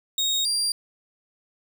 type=tone pair in turn; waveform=30% pulse; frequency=3751 / 4757 Hz; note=A#7 / D8; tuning=+10 / +21 cents; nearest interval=major third; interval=411 cents; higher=second; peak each=-19 dBFS; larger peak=neither; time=0.18-0.45 / 0.45-0.72 s; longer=neither; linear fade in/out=2 ms; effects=none